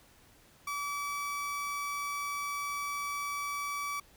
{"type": "tone", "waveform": "30% pulse", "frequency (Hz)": 1149, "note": "D6", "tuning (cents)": -38, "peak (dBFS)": -31, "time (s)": [0.67, 4], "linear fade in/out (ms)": 5, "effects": ["pink hiss -61 dBFS RMS until 4.16 s"]}